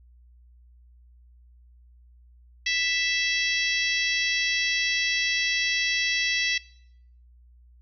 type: harmonic tone with a mistuned harmonic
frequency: 659.3 Hz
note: E5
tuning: in tune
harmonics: 3 / 4 / 5 / 6 / 7 / 8 / 9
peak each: -27 / -29 / -31 / -33 / -34 / -35 / -36 dBFS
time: 2.66-6.58 s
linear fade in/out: 5 ms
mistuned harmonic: 8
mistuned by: +42 cents
effects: noise-tail reverb RT60 0.7 s tail -21 dB re dry + added 60 Hz sine -51 dBFS peak until 7.81 s